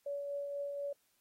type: tone with tremolo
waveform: sine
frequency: 568 Hz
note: C#5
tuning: 42 cents sharp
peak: -35 dBFS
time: 0.06-0.93 s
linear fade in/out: 5 ms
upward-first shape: triangle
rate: 4.1 Hz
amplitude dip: 35%
effects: white hiss -75 dBFS RMS until 1.2 s + AAC 48 kbps